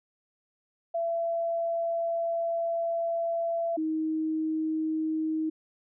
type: tone pair in turn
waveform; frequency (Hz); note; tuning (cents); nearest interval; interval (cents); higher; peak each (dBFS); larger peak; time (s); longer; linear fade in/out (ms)
sine; 672 / 315.3; E5 / D#4; +33 / +23; octave + minor second; 1310; first; -26; neither; 0.94-3.77 / 3.77-5.5; first; 10
effects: none